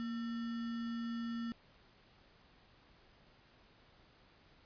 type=tone with sample-and-hold; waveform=sine; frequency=233 Hz; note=A#3; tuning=1 cent flat; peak=-37 dBFS; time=0-1.52 s; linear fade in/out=0 ms; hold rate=1575 Hz; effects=pink hiss -65 dBFS RMS until 4.65 s + resampled to 11025 Hz